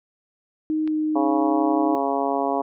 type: tone with pitch glide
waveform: sine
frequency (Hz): 311.1 to 308.6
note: D#4 to D#4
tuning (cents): 0 to -14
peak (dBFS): -20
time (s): 0.7-1.95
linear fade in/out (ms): 0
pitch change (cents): -14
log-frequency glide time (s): 0.86-0.95
type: click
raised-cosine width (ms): 0.3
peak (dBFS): -24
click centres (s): 0.876
type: harmonic tone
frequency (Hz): 138.59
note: C#3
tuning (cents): 0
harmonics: 2 / 3 / 4 / 5 / 6 / 7 / 8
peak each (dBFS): -27 / -28 / -29 / -25 / -29 / -29 / -33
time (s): 1.15-2.62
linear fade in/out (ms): 10
effects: none